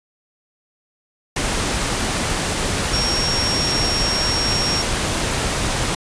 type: tone in noise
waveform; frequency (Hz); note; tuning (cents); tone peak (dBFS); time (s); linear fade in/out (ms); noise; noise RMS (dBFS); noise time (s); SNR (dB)
sine; 5560; F8; -9; -20; 2.93-4.82; 5; pink; -21; 1.36-5.95; -2
effects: resampled to 22050 Hz